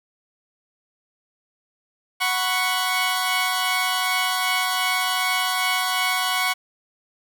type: chord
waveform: 15% pulse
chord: F# suspended fourth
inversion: none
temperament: equal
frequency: 740 / 987.8 / 1108.7 Hz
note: F#5 / B5 / C#6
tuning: 0 / 0 / 0 cents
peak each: -18 / -22 / -17 dBFS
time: 2.2-6.54 s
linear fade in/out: 20 ms
effects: none